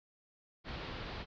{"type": "low-pass noise", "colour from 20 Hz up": "pink", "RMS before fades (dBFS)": -43, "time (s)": [0.64, 1.26], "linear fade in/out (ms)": 50, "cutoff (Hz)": 4600, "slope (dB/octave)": 48, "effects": []}